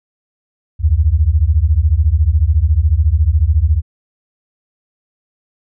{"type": "beating tone pair", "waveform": "sine", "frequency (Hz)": [70.6, 84.6], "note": ["C#2", "E2"], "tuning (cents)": [32, 45], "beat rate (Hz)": 14, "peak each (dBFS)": -12, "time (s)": [0.79, 3.82], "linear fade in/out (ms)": 50, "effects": []}